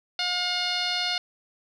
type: tone with low-pass filter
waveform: 10% pulse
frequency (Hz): 716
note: F5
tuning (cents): +43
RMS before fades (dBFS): -27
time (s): 0.19-1.18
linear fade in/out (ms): 2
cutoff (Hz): 4600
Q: 3.4
effects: none